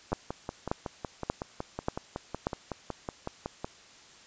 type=two click trains; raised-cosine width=1 ms; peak=-13 / -19 dBFS; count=5 / 20; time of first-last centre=0.13-2.469 / 0.12-3.645 s; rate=1.71 / 5.39 Hz; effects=white hiss -54 dBFS RMS until 4.26 s + resampled to 16000 Hz